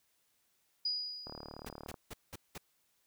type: tone with exponential decay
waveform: sine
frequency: 4915 Hz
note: D#8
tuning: 22 cents flat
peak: -30 dBFS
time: 0.85-1.87 s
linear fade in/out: 5 ms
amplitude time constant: 220 ms
type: click train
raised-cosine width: 1 ms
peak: -31 dBFS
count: 26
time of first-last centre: 1.27-1.942 s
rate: 37.2 Hz
type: noise bursts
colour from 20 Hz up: pink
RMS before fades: -45 dBFS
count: 5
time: 1.66-2.58 s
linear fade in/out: 5 ms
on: 32 ms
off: 190 ms
effects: white hiss -75 dBFS RMS until 3.06 s